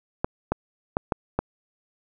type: clicks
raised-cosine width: 1 ms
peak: -8 dBFS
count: 5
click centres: 0.245 / 0.52 / 0.969 / 1.122 / 1.39 s
effects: none